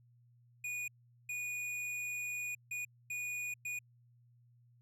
square tone bursts at uneven times, 2459 Hz, D#7, 21 cents flat, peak -38 dBFS, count 5, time 0.64-0.88 / 1.29-2.55 / 2.71-2.85 / 3.1-3.54 / 3.65-3.79 s, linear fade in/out 5 ms, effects added 120 Hz sine -63 dBFS peak until 4.81 s + low-pass 12000 Hz 12 dB/octave

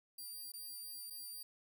5% pulse tone with dropouts, 4724 Hz, D8, 9 cents sharp, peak -39 dBFS, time 0.18-1.43 s, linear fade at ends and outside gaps 5 ms, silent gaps 0.52-0.537 / 1.101-1.105 s, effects none

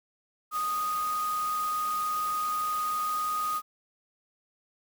sine tone in noise, 1241 Hz, D#6, 5 cents flat, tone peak -27 dBFS, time 0.51-3.62 s, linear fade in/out 50 ms, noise white, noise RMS -41 dBFS, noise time 0.51-3.62 s, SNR +11 dB, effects none

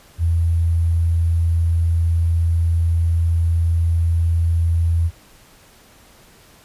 sine tone with sample-and-hold, 83.6 Hz, E2, 25 cents sharp, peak -14 dBFS, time 0.18-5.11 s, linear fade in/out 50 ms, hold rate 11025 Hz, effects pink hiss -49 dBFS RMS until 6.64 s + resampled to 32000 Hz

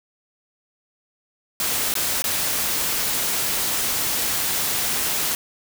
white noise with dropouts, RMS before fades -23 dBFS, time 1.6-5.35 s, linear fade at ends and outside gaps 1 ms, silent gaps 1.94-1.953 / 2.221-2.241 s, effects none

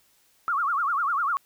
sine tone with vibrato, 1247 Hz, D#6, 3 cents sharp, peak -22 dBFS, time 0.48-1.37 s, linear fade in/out 0 ms, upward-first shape sine, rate 10 Hz, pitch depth 230 cents each way, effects white hiss -63 dBFS RMS until 1.45 s

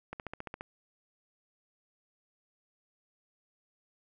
click train, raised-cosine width 0.5 ms, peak -24 dBFS, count 8, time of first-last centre 0.13-0.609 s, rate 14.6 Hz, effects none

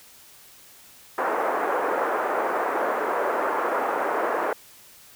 pink band-pass noise, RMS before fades -25 dBFS, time 1.18-4.53 s, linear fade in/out 2 ms, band 400 to 1500 Hz, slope 24 dB/octave, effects white hiss -50 dBFS RMS until 5.15 s

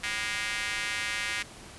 square tone with high-pass filter, 110 Hz, A2, in tune, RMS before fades -32 dBFS, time 0.03-1.43 s, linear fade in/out 10 ms, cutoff 2000 Hz, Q 2.3, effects pink hiss -47 dBFS RMS until 1.78 s + resampled to 24000 Hz

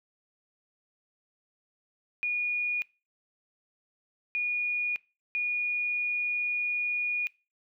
sine tone bursts at uneven times, 2446 Hz, D#7, 30 cents flat, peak -26 dBFS, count 3, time 2.23-2.82 / 4.35-4.96 / 5.35-7.27 s, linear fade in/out 0 ms, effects noise-tail reverb RT60 0.3 s tail -23 dB re dry

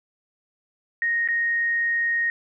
sine tone with dropouts, 1864.7 Hz, A#6, in tune, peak -20 dBFS, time 1.02-2.3 s, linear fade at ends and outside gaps 1 ms, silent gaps 1.276-1.286 s, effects none

